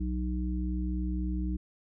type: harmonic tone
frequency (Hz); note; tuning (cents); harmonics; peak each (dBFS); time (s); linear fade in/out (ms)
61.9; B1; +5; 1 / 3 / 5; -30 / -35 / -37; 0-1.57; 10
effects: none